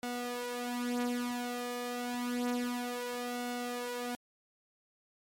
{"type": "tone with flanger", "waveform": "sawtooth", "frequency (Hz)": 244.1, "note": "B3", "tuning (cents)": -20, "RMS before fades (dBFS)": -36, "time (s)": [0.03, 4.15], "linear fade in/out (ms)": 0, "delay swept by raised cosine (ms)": [1.4, 5.8], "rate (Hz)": 0.29, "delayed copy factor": 0.75, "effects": ["MP3 64 kbps"]}